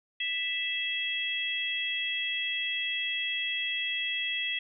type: harmonic tone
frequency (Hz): 659.3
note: E5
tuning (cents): 0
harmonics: 3 / 4 / 5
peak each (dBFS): -35 / -33 / -32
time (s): 0.2-4.59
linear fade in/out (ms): 5
effects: none